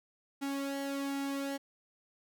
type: tone with flanger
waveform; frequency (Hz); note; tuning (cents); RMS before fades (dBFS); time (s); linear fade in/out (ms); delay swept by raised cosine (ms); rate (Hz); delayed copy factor
sawtooth; 277.2; C#4; 0; -36; 0.41-1.58; 20; 1.9 to 2.81; 1.3; -0.65
effects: none